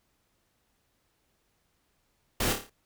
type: noise with echo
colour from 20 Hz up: pink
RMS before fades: -28 dBFS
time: 2.4-2.53 s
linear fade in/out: 5 ms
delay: 28 ms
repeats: 6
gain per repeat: -5 dB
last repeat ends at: 2.698 s
effects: pink hiss -73 dBFS RMS until 2.85 s